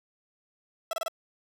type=tone bursts; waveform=30% pulse; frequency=659.3 Hz; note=E5; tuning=in tune; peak=-26 dBFS; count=4; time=0.91-1.082 s; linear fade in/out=2 ms; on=22 ms; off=28 ms; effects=none